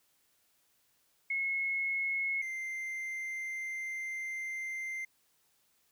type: tone pair in turn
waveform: sine / triangle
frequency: 2176 / 2088 Hz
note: C#7 / C7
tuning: -33 / -4 cents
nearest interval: minor second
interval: 71 cents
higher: first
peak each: -30 / -34 dBFS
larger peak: first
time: 1.3-2.42 / 2.42-5.05 s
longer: second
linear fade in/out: 5 ms
effects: white hiss -72 dBFS RMS until 5.91 s

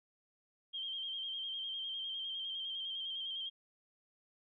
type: tone with vibrato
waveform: sine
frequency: 3182 Hz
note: G7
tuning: 25 cents sharp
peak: -38 dBFS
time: 0.73-3.5 s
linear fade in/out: 20 ms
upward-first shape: square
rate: 9.9 Hz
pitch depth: 31 cents each way
effects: none

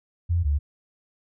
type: tone pair in turn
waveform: sine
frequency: 86 / 72.53 Hz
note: F2 / D2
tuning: -26 / -21 cents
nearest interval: minor third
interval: 295 cents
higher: first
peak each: -19 dBFS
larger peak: neither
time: 0.29-0.44 / 0.44-0.59 s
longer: neither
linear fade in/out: 20 ms
effects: none

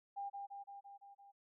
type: tone with echo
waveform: sine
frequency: 800 Hz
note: G5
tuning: 35 cents sharp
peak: -40 dBFS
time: 0.16-0.3 s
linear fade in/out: 20 ms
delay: 170 ms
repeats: 6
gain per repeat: -3 dB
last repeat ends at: 1.32 s
effects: none

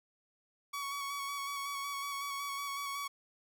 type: tone with vibrato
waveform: sawtooth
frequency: 1123 Hz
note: C#6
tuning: 22 cents sharp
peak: -33 dBFS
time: 0.73-3.08 s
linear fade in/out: 10 ms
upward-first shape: square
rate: 5.4 Hz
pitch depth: 18 cents each way
effects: none

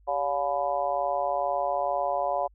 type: harmonic tone with a mistuned harmonic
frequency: 142.2 Hz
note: C#3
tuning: 45 cents sharp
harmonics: 3 / 4 / 5 / 6 / 7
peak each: -40 / -29 / -28 / -33 / -32 dBFS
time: 0.07-2.48 s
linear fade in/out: 20 ms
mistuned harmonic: 3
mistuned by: -130 cents
effects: added 50 Hz sine -55 dBFS peak until 2.54 s

